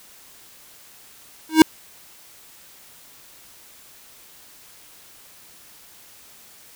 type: tone with exponential growth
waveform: square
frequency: 316.6 Hz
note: D#4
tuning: 30 cents sharp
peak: -3 dBFS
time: 1.49-1.62 s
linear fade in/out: 2 ms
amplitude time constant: 28 ms
effects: white hiss -48 dBFS RMS until 6.75 s